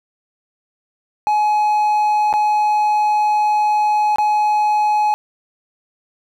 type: tone with dropouts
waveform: triangle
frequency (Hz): 844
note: G#5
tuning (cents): +28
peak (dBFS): -11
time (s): 1.27-5.14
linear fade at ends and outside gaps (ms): 0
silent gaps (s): 2.328-2.338 / 4.159-4.184
effects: none